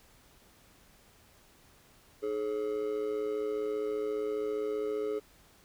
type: tone with amplitude modulation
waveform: triangle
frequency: 424.5 Hz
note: G#4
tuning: 38 cents sharp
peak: -25 dBFS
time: 2.22-5.2 s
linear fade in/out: 20 ms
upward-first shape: sine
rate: 115 Hz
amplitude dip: 75%
effects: pink hiss -61 dBFS RMS until 5.64 s